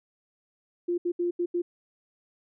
sine tone bursts at uneven times, 349.2 Hz, F4, in tune, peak -24 dBFS, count 5, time 0.88-0.98 / 1.05-1.12 / 1.19-1.31 / 1.39-1.46 / 1.54-1.62 s, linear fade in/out 10 ms, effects none

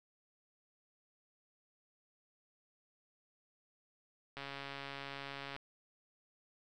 click train, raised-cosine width 0.3 ms, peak -28 dBFS, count 167, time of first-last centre 4.37-5.564 s, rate 139 Hz, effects none

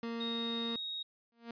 30% pulse tone, 231.6 Hz, A#3, 11 cents flat, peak -34 dBFS, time 0.03-0.76 s, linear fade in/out 2 ms
sine tone with pitch glide, 3729 to 3764 Hz, A#7 to A#7, 0 to +16 cents, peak -37 dBFS, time 0.2-1.03 s, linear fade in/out 10 ms, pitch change +16 cents, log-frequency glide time 0.67-0.77 s
sawtooth tone with exponential growth, 233.1 Hz, A#3, in tune, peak -35 dBFS, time 1.32-1.51 s, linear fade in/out 2 ms, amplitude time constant 41 ms
effects resampled to 11025 Hz

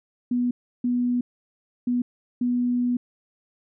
sine tone bursts at uneven times, 245 Hz, B3, 14 cents flat, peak -20 dBFS, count 4, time 0.31-0.51 / 0.84-1.21 / 1.87-2.02 / 2.41-2.97 s, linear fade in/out 5 ms, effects none

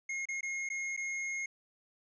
square tone with dropouts, 2150 Hz, C7, 47 cents sharp, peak -35 dBFS, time 0.09-1.46 s, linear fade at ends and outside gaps 5 ms, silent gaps 0.255-0.286 / 0.409-0.429 / 0.69-0.7 / 0.966-0.974 s, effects resampled to 16000 Hz

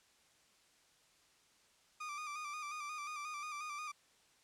30% pulse tone with vibrato, 1200 Hz, D6, 37 cents sharp, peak -39 dBFS, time 2-3.92 s, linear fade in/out 10 ms, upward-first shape square, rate 5.6 Hz, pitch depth 43 cents each way, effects white hiss -69 dBFS RMS until 4.43 s + low-pass 8000 Hz 12 dB/octave

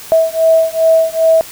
sine beating tone pair, 648 / 650.5 Hz, E5 / E5, -30 / -23 cents, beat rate 2.5 Hz, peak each -11 dBFS, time 0.12-1.41 s, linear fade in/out 0 ms, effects white hiss -32 dBFS RMS until 1.51 s

